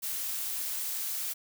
blue noise, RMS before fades -34 dBFS, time 0.02-1.34 s, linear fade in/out 20 ms, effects none

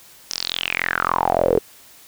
sawtooth tone with band-pass filter sweep, 43.54 Hz, F1, 5 cents flat, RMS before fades -21 dBFS, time 0.3-1.59 s, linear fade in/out 10 ms, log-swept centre 5800 to 420 Hz, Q 7.4, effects white hiss -47 dBFS RMS until 2.07 s

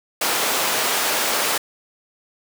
pink high-pass noise, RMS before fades -21 dBFS, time 0.21-1.58 s, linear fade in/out 5 ms, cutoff 510 Hz, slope 12 dB/octave, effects none

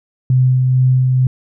sine tone with tremolo, 128.5 Hz, C3, 31 cents flat, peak -8 dBFS, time 0.3-1.27 s, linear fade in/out 2 ms, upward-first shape sine, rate 2.2 Hz, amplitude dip 25%, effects none

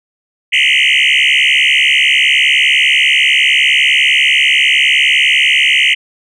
sine tone with frequency modulation, 2519 Hz, D#7, 21 cents sharp, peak -5 dBFS, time 0.52-5.95 s, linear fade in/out 20 ms, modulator 70.4 Hz, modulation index 7.7, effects tanh soft clip ceiling -6 dBFS

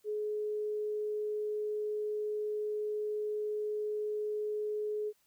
sine tone, 422.8 Hz, G#4, 31 cents sharp, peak -32 dBFS, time 0.04-5.13 s, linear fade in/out 50 ms, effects white hiss -72 dBFS RMS until 5.26 s

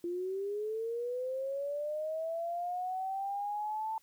sine linear sweep, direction up, 342.2 to 891 Hz, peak -33 dBFS, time 0.04-3.98 s, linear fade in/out 2 ms, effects white hiss -68 dBFS RMS until 4.02 s

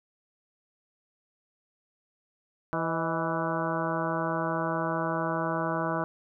harmonic tone with a mistuned harmonic, 164.81 Hz, E3, in tune, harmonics 1 / 2 / 3 / 4 / 5 / 6 / 7 / 8 / 9, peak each -34 / -34 / -37 / -33 / -38 / -35 / -36 / -38 / -37 dBFS, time 2.73-6.04 s, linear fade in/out 0 ms, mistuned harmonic 4, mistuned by -53 cents, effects none

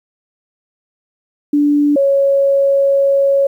sine tone pair in turn, 291.6 / 553.3 Hz, D4 / C#5, -12 / -3 cents, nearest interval major seventh, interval 1109 cents, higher second, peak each -9 dBFS, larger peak neither, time 1.53-1.96 / 1.96-3.47 s, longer second, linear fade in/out 5 ms, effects 8-bit

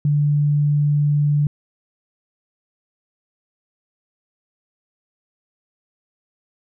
sine tone, 146.6 Hz, D3, 3 cents flat, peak -14 dBFS, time 0.05-1.47 s, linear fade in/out 2 ms, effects none

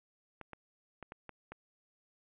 clicks, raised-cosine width 0.5 ms, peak -30 dBFS, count 6, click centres 0.413 / 0.533 / 1.027 / 1.121 / 1.293 / 1.52 s, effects resampled to 8000 Hz + 11-bit

